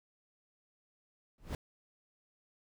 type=noise with exponential growth; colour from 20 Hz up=brown; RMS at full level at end=-30 dBFS; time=1.38-1.55 s; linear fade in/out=1 ms; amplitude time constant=36 ms; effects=none